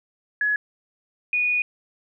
sine tone pair in turn, 1690 / 2463 Hz, G#6 / D#7, +30 / -18 cents, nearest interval perfect fifth, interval 652 cents, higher second, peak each -19 dBFS, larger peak neither, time 0.41-0.56 / 1.33-1.62 s, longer second, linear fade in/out 2 ms, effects none

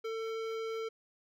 sine tone with hard clipping, 447.9 Hz, A4, 31 cents sharp, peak -37 dBFS, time 0.04-0.89 s, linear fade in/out 10 ms, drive 16 dB, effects none

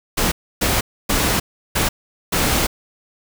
pink noise bursts at uneven times, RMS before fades -18 dBFS, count 5, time 0.17-0.32 / 0.61-0.81 / 1.09-1.4 / 1.75-1.89 / 2.32-2.67 s, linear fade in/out 10 ms, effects none

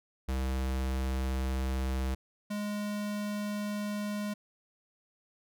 square tone pair in turn, 65.41 / 207.3 Hz, C2 / G#3, 0 / -3 cents, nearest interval octave + minor sixth, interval 1997 cents, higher second, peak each -30 / -33 dBFS, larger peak first, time 0.28-2.15 / 2.5-4.34 s, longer first, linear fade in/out 10 ms, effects none

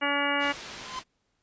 harmonic tone, 284.9 Hz, C#4, 48 cents sharp, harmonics 1 / 2 / 3 / 4 / 5 / 6 / 7 / 8 / 10, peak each -33 / -33 / -33 / -33 / -33 / -33 / -33 / -33 / -33 dBFS, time 0.01-0.53 s, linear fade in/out 20 ms
white low-pass noise, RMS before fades -42 dBFS, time 0.39-1.04 s, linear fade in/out 50 ms, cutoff 4500 Hz, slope 12 dB/octave
45% pulse tone with exponential growth, 1029 Hz, C6, 29 cents flat, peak -30 dBFS, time 0.72-0.99 s, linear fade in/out 2 ms, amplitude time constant 57 ms
effects pink hiss -75 dBFS RMS until 1.42 s + resampled to 16000 Hz

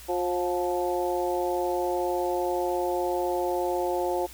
harmonic tone with a mistuned harmonic, 178.1 Hz, F3, 34 cents sharp, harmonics 2 / 3 / 4 / 5, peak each -28 / -30 / -31 / -32 dBFS, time 0.08-4.27 s, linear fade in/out 20 ms, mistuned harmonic 5, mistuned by -38 cents, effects added 60 Hz sine -48 dBFS peak until 4.33 s + white hiss -47 dBFS RMS until 4.33 s

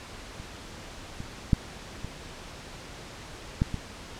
clicks, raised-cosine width 5 ms, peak -28 / -22 / -7 / -22 / -10 / -18 dBFS, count 6, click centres 0.4 / 1.204 / 1.532 / 2.046 / 3.619 / 3.743 s, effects pink hiss -43 dBFS RMS until 4.19 s + low-pass 7000 Hz 12 dB/octave

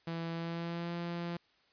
sawtooth tone with pitch glide, 166.3 to 171.67 Hz, E3 to F3, +16 to -29 cents, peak -32 dBFS, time 0.07-1.37 s, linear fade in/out 5 ms, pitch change +55 cents, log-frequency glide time 0.33-0.94 s, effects white hiss -69 dBFS RMS until 1.72 s + resampled to 11025 Hz

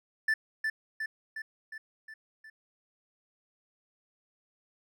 triangle tone with echo, 1760 Hz, A6, in tune, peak -22 dBFS, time 0.28-0.34 s, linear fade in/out 5 ms, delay 360 ms, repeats 6, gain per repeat -4 dB, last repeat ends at 2.5 s, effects none

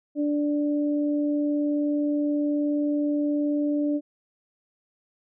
sine tone pair together, 293.1 / 588 Hz, D4 / D5, -3 / +2 cents, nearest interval octave, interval 1205 cents, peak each -22 / -31 dBFS, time 0.15-4.01 s, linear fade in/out 50 ms, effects none

